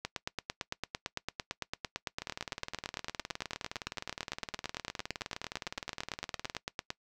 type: two click trains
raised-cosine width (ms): 0.2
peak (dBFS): -20 / -17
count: 85 / 62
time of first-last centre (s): 2.22-6.55 / 0.05-6.904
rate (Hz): 19.4 / 8.9
effects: noise-tail reverb RT60 0.1 s tail -21 dB re dry